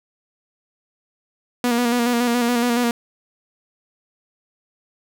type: tone with vibrato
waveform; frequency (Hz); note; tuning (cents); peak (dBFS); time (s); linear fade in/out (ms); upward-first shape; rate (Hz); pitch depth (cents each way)
sawtooth; 240; B3; -49; -13; 1.64-2.91; 2; square; 7.1; 34
effects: none